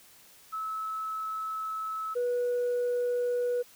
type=tone pair in turn; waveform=sine; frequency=1299 / 488.1 Hz; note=E6 / B4; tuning=-26 / -20 cents; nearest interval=octave + perfect fourth; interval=1694 cents; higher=first; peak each=-31 / -24 dBFS; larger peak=second; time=0.52-2.15 / 2.15-3.63 s; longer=first; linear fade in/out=20 ms; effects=tanh soft clip ceiling -24 dBFS + white hiss -56 dBFS RMS until 3.75 s